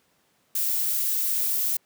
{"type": "noise", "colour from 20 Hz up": "violet", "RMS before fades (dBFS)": -25, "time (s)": [0.55, 1.77], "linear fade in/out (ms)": 5, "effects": ["pink hiss -66 dBFS RMS until 1.85 s", "high-pass 150 Hz 12 dB/octave"]}